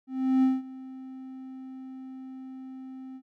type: tone with ADSR envelope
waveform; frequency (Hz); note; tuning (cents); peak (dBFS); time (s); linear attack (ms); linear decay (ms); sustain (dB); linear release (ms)
triangle; 261.6; C4; 0; -16; 0.07-3.22; 360; 190; -21; 61
effects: none

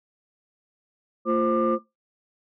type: tone cluster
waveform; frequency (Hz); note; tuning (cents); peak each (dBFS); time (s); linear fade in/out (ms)
sine; 226.2 / 347.5 / 525 / 1193; A3 / F4 / C5 / D6; +48 / -9 / +6 / +27; -24; 1.25-1.79; 50
effects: noise-tail reverb RT60 0.2 s tail -20 dB re dry + tanh soft clip ceiling -13 dBFS

